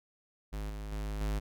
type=tone with level steps; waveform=square; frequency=51.91 Hz; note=G#1; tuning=in tune; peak=-36 / -39 / -35 / -31 dBFS; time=0.52-1.4 s; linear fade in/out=20 ms; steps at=0.7 / 0.92 / 1.21 s; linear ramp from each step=2 ms; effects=none